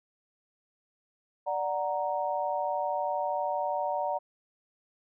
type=chord; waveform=sine; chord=D augmented; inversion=none; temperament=equal; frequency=587.3 / 740 / 932.3 Hz; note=D5 / F#5 / A#5; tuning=0 / 0 / 0 cents; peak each=-32 dBFS; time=1.46-4.19 s; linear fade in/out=20 ms; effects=none